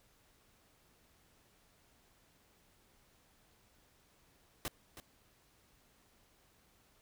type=noise with echo; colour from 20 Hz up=pink; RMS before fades=-39 dBFS; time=4.65-4.68 s; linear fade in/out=0 ms; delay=320 ms; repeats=1; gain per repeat=-12 dB; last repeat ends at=5 s; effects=pink hiss -69 dBFS RMS until 7.01 s

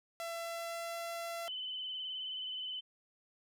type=tone with pitch glide; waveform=sawtooth; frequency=672 to 676.7 Hz; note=E5 to E5; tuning=+33 to +45 cents; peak=-35 dBFS; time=0.2-1.48 s; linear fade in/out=0 ms; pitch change=+12 cents; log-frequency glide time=0.37-1.03 s
type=tone with vibrato; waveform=sine; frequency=3030 Hz; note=F#7; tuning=40 cents sharp; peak=-38 dBFS; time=1.47-2.81 s; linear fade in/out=20 ms; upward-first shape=triangle; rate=19 Hz; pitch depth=39 cents each way
effects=none

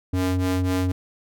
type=ring-modulated tone; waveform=square; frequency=92.5 Hz; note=F#2; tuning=in tune; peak=-18 dBFS; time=0.13-0.92 s; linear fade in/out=5 ms; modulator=183 Hz; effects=none

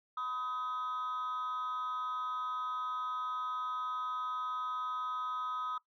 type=tone pair together; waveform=sine; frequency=1001.7 / 1262 Hz; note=B5 / D#6; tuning=+24 / +24 cents; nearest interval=major third; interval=400 cents; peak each=-40 / -33 dBFS; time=0.17-5.78 s; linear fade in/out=5 ms; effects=noise-tail reverb RT60 0.1 s tail -19 dB re dry + tanh soft clip ceiling -32 dBFS

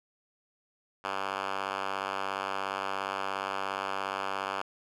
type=tone with band-pass filter; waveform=5% pulse; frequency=97.1 Hz; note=G2; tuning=16 cents flat; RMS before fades=-34 dBFS; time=1.04-4.62 s; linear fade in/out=5 ms; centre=1500 Hz; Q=1.1; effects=none

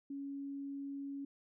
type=tone; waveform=sine; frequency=278.6 Hz; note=C#4; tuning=9 cents sharp; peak=-40 dBFS; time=0.1-1.25 s; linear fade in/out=5 ms; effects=none

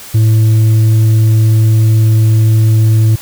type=tone with tanh clipping; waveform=sine; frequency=110 Hz; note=A2; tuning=in tune; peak=-6 dBFS; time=0.14-3.16 s; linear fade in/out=10 ms; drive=4 dB; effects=white hiss -31 dBFS RMS until 3.21 s

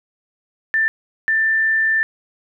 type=tone bursts at uneven times; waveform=sine; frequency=1778 Hz; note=A6; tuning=18 cents sharp; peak=-14 dBFS; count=2; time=0.74-0.88 / 1.28-2.03 s; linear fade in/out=0 ms; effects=none

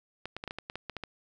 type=clicks; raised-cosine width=0.3 ms; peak=-21 dBFS; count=11; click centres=0.256 / 0.366 / 0.439 / 0.477 / 0.509 / 0.586 / 0.699 / 0.756 / 0.897 / 0.967 / 1.037 s; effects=none

